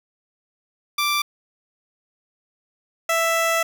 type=tone pair in turn; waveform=15% pulse; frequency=1174.7 / 661.1 Hz; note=D6 / E5; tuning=0 / +5 cents; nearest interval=minor seventh; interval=995 cents; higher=first; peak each=-13 / -12 dBFS; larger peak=second; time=0.98-1.22 / 3.09-3.63 s; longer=second; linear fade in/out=5 ms; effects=none